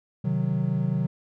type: chord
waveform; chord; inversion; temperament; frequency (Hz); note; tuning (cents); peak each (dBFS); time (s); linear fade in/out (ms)
triangle; C diminished; none; equal; 130.81 / 155.56 / 185; C3 / Eb3 / Gb3; 0 / 0 / 0; -25; 0.24-1.07; 10
effects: none